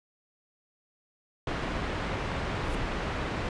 pink low-pass noise, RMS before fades -32 dBFS, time 1.47-3.49 s, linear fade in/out 2 ms, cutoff 2500 Hz, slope 12 dB/octave
violet noise with exponential growth, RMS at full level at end -41 dBFS, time 2.53-2.75 s, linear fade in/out 1 ms, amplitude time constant 46 ms
effects resampled to 22050 Hz

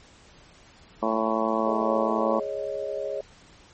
harmonic tone, 111.3 Hz, A2, 20 cents sharp, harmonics 2 / 3 / 4 / 5 / 6 / 7 / 8 / 9 / 10, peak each -29 / -31 / -32 / -29 / -30 / -34 / -34 / -31 / -31 dBFS, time 1.02-2.4 s, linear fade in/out 10 ms
sine chord, Ab suspended fourth, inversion none, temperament just, 415.3 / 553.7 / 623 Hz, Ab4 / Db5 / Eb5, 0 / -2 / +2 cents, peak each -33 / -31 / -33 dBFS, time 1.66-3.21 s, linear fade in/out 5 ms
effects pink hiss -53 dBFS RMS until 3.73 s + MP3 32 kbps

